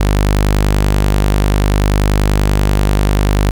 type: tone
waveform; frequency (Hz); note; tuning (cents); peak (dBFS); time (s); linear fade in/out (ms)
sawtooth; 50.3; G1; +45; -6; 0-3.51; 5
effects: none